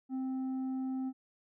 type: tone with tanh clipping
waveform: sine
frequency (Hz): 261.6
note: C4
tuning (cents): 0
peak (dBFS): -34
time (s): 0.09-1.13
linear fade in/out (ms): 50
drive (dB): 5
effects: none